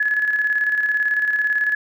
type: tone with tremolo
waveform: sine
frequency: 1700 Hz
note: G#6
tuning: 40 cents sharp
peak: -15 dBFS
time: 0-1.75 s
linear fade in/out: 5 ms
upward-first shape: square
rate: 18 Hz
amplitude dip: 45%
effects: none